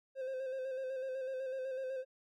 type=tone with vibrato; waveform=triangle; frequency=524 Hz; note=C5; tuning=2 cents sharp; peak=-35 dBFS; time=0.15-2.05 s; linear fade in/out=50 ms; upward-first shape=square; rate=8 Hz; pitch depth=32 cents each way; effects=none